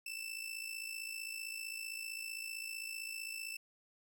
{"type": "tone with amplitude modulation", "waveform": "sawtooth", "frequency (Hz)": 2656, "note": "E7", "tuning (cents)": 12, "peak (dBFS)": -35, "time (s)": [0.06, 3.57], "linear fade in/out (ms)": 5, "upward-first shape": "sine", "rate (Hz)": 55.5, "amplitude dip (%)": 70, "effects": []}